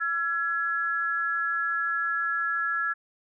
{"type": "tone pair together", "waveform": "sine", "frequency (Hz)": [1352.9, 1686], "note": ["E6", "G#6"], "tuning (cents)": [45, 26], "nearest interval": "major third", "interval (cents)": 381, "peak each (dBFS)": [-28, -27], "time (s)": [0, 2.94], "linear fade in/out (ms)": 20, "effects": []}